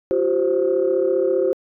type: chord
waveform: sine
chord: F suspended second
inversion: none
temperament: equal with one note detuned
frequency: 349.2 / 384.2 / 523.3 Hz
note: F4 / G4 / C5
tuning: 0 / -35 / 0 cents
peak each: -22 / -19 / -19 dBFS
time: 0.11-1.53 s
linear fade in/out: 0 ms
effects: tanh soft clip ceiling -9 dBFS